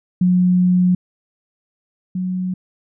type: tone pair in turn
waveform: sine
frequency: 180.8 / 183.75 Hz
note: F#3 / F#3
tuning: -40 / -12 cents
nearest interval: unison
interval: 28 cents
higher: second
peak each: -11 / -19 dBFS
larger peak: first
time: 0.21-0.95 / 2.15-2.54 s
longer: first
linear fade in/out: 5 ms
effects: none